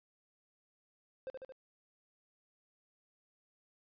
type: tone with echo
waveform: triangle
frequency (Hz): 523.3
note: C5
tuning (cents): 0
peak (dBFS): -37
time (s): 1.27-1.3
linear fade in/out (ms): 0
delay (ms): 74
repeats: 3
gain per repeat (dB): -3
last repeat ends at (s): 1.522
effects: resampled to 11025 Hz